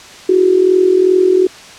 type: tone with amplitude modulation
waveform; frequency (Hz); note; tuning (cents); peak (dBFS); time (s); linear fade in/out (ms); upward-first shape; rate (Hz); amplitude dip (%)
sine; 370; F#4; 0; -4; 0.29-1.47; 5; sine; 42.6; 70
effects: white hiss -35 dBFS RMS until 1.78 s + low-pass 6000 Hz 12 dB/octave